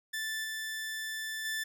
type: tone with level steps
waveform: sawtooth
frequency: 1760 Hz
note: A6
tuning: in tune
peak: -30 / -32 / -29 dBFS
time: 0.13-1.64 s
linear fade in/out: 10 ms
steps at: 0.44 / 1.45 s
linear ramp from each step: 2 ms
effects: none